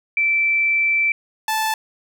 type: tone pair in turn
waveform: sine / sawtooth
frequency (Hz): 2331 / 875.7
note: D7 / A5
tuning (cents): -14 / -8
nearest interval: octave + perfect fourth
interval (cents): 1694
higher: first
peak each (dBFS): -15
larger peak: neither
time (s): 0.17-1.12 / 1.48-1.74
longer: first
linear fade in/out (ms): 2
effects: none